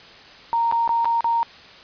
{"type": "tone with dropouts", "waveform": "sine", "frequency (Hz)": 928, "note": "A#5", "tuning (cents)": -8, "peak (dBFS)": -17, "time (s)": [0.53, 1.43], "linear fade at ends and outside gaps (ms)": 0, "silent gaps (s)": [[0.714, 0.724], [0.877, 0.892], [1.046, 1.055], [1.207, 1.244]], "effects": ["white hiss -44 dBFS RMS until 1.83 s", "resampled to 11025 Hz"]}